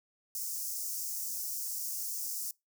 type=high-pass noise; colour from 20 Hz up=white; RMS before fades=-37 dBFS; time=0.35-2.51 s; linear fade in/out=2 ms; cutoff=5200 Hz; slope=48 dB/octave; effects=noise-tail reverb RT60 0.2 s tail -24 dB re dry